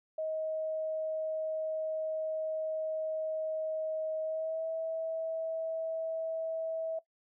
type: tone with pitch glide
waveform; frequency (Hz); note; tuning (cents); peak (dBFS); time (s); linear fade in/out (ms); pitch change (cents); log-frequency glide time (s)
sine; 631 to 648; D#5 to E5; +24 to -30; -32; 0.18-6.99; 5; +46; 4.22-4.67
effects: noise-tail reverb RT60 0.1 s tail -17 dB re dry